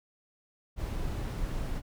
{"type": "noise", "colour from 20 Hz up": "brown", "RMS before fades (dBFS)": -33, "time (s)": [0.76, 1.82], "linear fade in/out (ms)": 50, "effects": []}